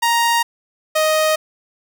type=tone pair in turn; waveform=sawtooth; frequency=935 / 624 Hz; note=A#5 / D#5; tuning=+5 / +5 cents; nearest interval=perfect fifth; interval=700 cents; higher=first; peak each=-10 dBFS; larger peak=neither; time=0.02-0.43 / 0.95-1.36 s; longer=neither; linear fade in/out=10 ms; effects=none